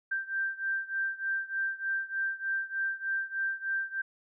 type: beating tone pair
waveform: sine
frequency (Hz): 1571 / 1574.3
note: G6 / G6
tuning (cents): +3 / +7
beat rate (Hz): 3.3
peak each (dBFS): -32 / -34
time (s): 0.11-4.02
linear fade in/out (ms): 10
effects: none